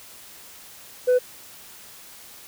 sine tone, 499.8 Hz, B4, 21 cents sharp, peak -12 dBFS, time 1.07-1.19 s, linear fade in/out 20 ms, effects tanh soft clip ceiling -14 dBFS + white hiss -45 dBFS RMS until 2.47 s

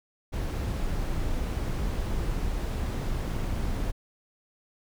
brown noise, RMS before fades -29 dBFS, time 0.32-3.92 s, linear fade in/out 20 ms, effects none

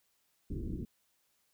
pink low-pass noise, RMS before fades -38 dBFS, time 0.5-0.85 s, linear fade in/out 5 ms, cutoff 380 Hz, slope 48 dB/octave, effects white hiss -75 dBFS RMS until 1.53 s

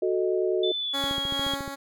sine chord, D# diminished, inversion first, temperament equal, 370 / 440 / 622.3 Hz, F#4 / A4 / D#5, 0 / 0 / 0 cents, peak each -24 / -28 / -30 dBFS, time 0.02-0.72 s, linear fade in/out 5 ms
sine tone with pitch glide, 3520 to 3303 Hz, A7 to G#7, 0 to -10 cents, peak -27 dBFS, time 0.63-1.55 s, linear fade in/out 5 ms, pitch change -110 cents, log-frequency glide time 0.74-1.17 s
10% pulse tone with tremolo, 277.2 Hz, C#4, in tune, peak -20 dBFS, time 0.93-1.76 s, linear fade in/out 20 ms, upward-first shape sine, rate 2.3 Hz, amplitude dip 50%
click train, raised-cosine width 3 ms, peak -23 dBFS, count 10, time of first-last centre 1.04-1.678 s, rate 14.1 Hz
effects none

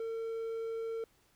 triangle tone, 453.1 Hz, A#4, 49 cents flat, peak -33 dBFS, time 0-1.04 s, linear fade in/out 2 ms, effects pink hiss -69 dBFS RMS until 1.35 s

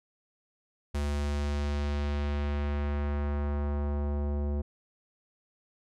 square tone with low-pass filter sweep, 72.5 Hz, D2, 22 cents flat, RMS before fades -30 dBFS, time 0.94-4.62 s, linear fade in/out 10 ms, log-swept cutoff 10000 to 550 Hz, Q 0.9, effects none

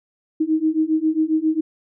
sine beating tone pair, 311.1 / 318.5 Hz, D#4 / D#4, 0 / +41 cents, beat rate 7.4 Hz, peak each -20 / -19 dBFS, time 0.4-1.61 s, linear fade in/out 10 ms, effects none

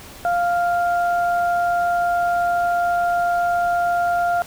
sine tone pair together, 698.5 / 1396.9 Hz, F5 / F6, 0 / 0 cents, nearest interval octave, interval 1200 cents, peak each -17 / -25 dBFS, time 0.25-4.42 s, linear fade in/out 0 ms, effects pink hiss -40 dBFS RMS until 4.46 s

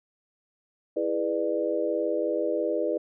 sine chord, E dominant seventh, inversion none, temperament equal with one note detuned, 329.6 / 415.3 / 493.9 / 596.9 Hz, E4 / G#4 / B4 / D5, 0 / 0 / 0 / +28 cents, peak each -30 / -31 / -29 / -29 dBFS, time 0.96-2.98 s, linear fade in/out 10 ms, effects none

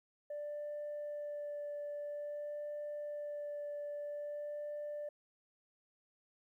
sine tone with vibrato, 587.3 Hz, D5, in tune, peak -38 dBFS, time 0.3-5.09 s, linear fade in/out 5 ms, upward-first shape sine, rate 0.5 Hz, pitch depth 10 cents each way, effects tanh soft clip ceiling -37 dBFS + 13-bit

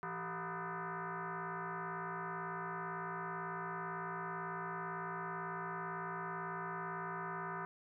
sine tone with frequency modulation, 109.5 Hz, A2, 8 cents flat, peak -39 dBFS, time 0.03-7.65 s, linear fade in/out 0 ms, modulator 277 Hz, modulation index 5.4, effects none

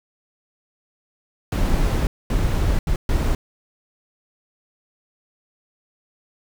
brown noise bursts at uneven times, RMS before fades -19 dBFS, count 4, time 1.52-2.07 / 2.3-2.79 / 2.87-2.96 / 3.09-3.35 s, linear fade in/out 2 ms, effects none

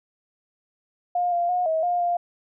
sine tone with pitch steps, 710 / 694 / 720 / 640 / 707 / 699 Hz, F5 / F5 / F#5 / D#5 / F5 / F5, +28 / -11 / -47 / +49 / +21 / +1 cents, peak -20 dBFS, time 1.15-2.17 s, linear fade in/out 5 ms, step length 170 ms, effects none

